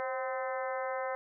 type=harmonic tone with a mistuned harmonic; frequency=257.1 Hz; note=C4; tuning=30 cents flat; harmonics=2 / 3 / 4 / 5 / 6 / 7 / 8; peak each=-35 / -39 / -41 / -43 / -45 / -46 / -47 dBFS; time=0-1.15 s; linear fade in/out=0 ms; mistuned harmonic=2; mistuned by=+48 cents; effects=none